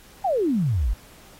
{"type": "exponential sweep", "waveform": "sine", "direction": "down", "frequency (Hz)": [830.6, 44.61], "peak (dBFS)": -19, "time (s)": [0.24, 0.94], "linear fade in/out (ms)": 10, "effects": ["pink hiss -50 dBFS RMS until 1.39 s", "AAC 48 kbps"]}